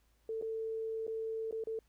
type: tone with dropouts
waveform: sine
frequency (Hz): 445.5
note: A4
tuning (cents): +22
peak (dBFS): -35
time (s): 0.29-1.79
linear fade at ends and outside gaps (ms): 2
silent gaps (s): 0.414-0.423 / 1.068-1.078 / 1.511-1.525 / 1.639-1.671
effects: added 55 Hz sine -69 dBFS peak until 1.88 s + pink hiss -75 dBFS RMS until 1.88 s